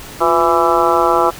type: harmonic tone with a mistuned harmonic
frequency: 166.5 Hz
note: E3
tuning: 18 cents sharp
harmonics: 2 / 3 / 4 / 5 / 6 / 7 / 8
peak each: -18 / -18 / -18 / -18 / -18 / -18 / -18 dBFS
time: 0.2-1.31 s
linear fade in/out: 20 ms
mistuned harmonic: 2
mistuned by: +100 cents
effects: pink hiss -33 dBFS RMS until 1.39 s